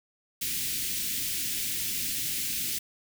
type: band-stop noise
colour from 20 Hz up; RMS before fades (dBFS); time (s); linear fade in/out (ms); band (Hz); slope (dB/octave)
white; -31; 0.41-2.79; 10; 320 to 2100; 24
effects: none